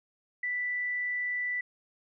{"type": "tone", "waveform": "sine", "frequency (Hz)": 1976, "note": "B6", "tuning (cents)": 0, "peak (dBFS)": -29, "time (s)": [0.43, 1.61], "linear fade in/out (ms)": 5, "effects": []}